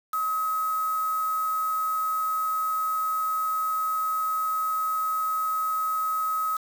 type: tone with quantisation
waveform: sine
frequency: 1276 Hz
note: D#6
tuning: 43 cents sharp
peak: -24 dBFS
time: 0.13-6.57 s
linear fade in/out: 5 ms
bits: 6
effects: none